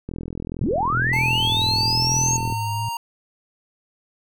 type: click train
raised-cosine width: 3 ms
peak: -17 dBFS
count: 103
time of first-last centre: 0.09-2.524 s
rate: 41.9 Hz
type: linear sweep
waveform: sine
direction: up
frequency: 65.41 to 6640 Hz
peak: -19 dBFS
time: 0.61-2.37 s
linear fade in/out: 5 ms
type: tone with vibrato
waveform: sine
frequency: 116.5 Hz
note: A#2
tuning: 1 cent flat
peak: -25 dBFS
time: 0.92-2.89 s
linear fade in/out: 5 ms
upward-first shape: sine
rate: 1 Hz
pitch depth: 160 cents each way
type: tone with pitch glide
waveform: square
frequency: 880 to 932.3 Hz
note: A5 to A#5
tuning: 0 to 0 cents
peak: -26 dBFS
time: 1.13-2.97 s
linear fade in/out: 2 ms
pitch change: +100 cents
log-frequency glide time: 2.16-2.74 s
effects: none